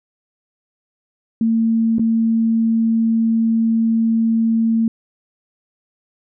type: tone with dropouts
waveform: sine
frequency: 226.2 Hz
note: A3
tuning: 48 cents sharp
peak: -13 dBFS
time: 1.41-4.88 s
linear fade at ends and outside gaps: 2 ms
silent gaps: 1.984-1.994 s
effects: none